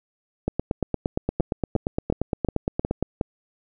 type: two click trains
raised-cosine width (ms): 2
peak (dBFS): -9 / -9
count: 6 / 23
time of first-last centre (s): 1.4-3.212 / 0.48-3.026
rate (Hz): 2.76 / 8.64
effects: none